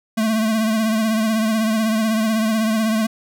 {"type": "tone with vibrato", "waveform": "square", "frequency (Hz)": 220, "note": "A3", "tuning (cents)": 0, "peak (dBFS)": -17, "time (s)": [0.17, 3.07], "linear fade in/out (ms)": 10, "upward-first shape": "triangle", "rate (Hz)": 16, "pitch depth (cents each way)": 55, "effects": []}